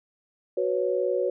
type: chord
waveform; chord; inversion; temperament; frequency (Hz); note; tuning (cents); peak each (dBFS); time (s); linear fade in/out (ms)
sine; F# suspended fourth; none; equal; 370 / 493.9 / 554.4; F#4 / B4 / C#5; 0 / 0 / 0; -27; 0.57-1.3; 5
effects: none